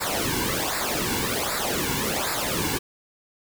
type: noise with flanger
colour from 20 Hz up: pink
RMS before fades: -26 dBFS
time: 0-2.79 s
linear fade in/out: 20 ms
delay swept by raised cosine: 0.32 to 1.62 ms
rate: 1.3 Hz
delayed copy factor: -0.8
effects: none